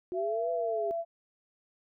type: linear two-way sweep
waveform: sine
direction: up then down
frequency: 355.2 to 505 to 396 Hz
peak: -32 dBFS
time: 0.12-0.91 s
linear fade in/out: 0 ms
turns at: 0.51 s
type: tone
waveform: sine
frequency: 672 Hz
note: E5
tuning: 33 cents sharp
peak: -30 dBFS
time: 0.13-1.05 s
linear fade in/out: 50 ms
effects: none